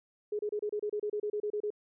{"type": "tone bursts", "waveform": "sine", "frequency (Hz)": 418.1, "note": "G#4", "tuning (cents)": 12, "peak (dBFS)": -30, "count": 14, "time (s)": [0.32, 1.704], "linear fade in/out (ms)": 5, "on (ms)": 71, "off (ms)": 30, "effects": []}